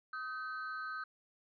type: ring-modulated tone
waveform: triangle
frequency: 1400 Hz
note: F6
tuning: 4 cents sharp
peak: -34 dBFS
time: 0.13-1.04 s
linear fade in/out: 5 ms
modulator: 138 Hz
effects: resampled to 11025 Hz